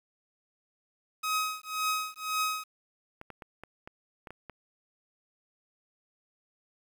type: tone with tremolo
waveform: sawtooth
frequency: 1266 Hz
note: D#6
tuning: 30 cents sharp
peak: -22 dBFS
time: 1.23-2.64 s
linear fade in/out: 10 ms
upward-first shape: triangle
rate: 1.9 Hz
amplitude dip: 100%
type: clicks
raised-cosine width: 0.5 ms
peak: -28 dBFS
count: 8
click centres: 3.214 / 3.303 / 3.422 / 3.636 / 3.875 / 4.272 / 4.306 / 4.497 s
effects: 9-bit